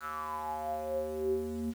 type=tone with band-pass filter sweep; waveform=square; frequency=77.3 Hz; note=D#2; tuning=11 cents flat; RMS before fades=-35 dBFS; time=0-1.74 s; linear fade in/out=50 ms; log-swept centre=1400 to 250 Hz; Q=9.6; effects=9-bit